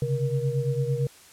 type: tone cluster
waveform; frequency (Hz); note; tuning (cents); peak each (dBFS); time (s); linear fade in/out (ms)
sine; 132.2 / 141.1 / 473.4; C3 / C#3 / A#4; +18 / +31 / +27; -26 / -28 / -29; 0.02-1.07; 2
effects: white hiss -51 dBFS RMS until 1.32 s + low-pass 11000 Hz 12 dB/octave